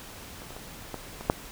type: clicks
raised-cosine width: 1 ms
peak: -28 / -29 / -27 / -20 / -23 / -29 / -6 dBFS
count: 7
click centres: 0.419 / 0.506 / 0.565 / 0.943 / 1.21 / 1.253 / 1.299 s
effects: pink hiss -44 dBFS RMS until 1.51 s